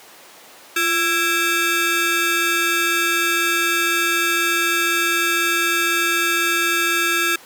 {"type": "ring-modulated tone", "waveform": "20% pulse", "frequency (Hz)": 994, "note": "B5", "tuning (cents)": 11, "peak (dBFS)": -8, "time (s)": [0.76, 7.36], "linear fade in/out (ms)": 5, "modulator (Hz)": 650, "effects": ["pink hiss -43 dBFS RMS until 7.45 s", "high-pass 400 Hz 12 dB/octave"]}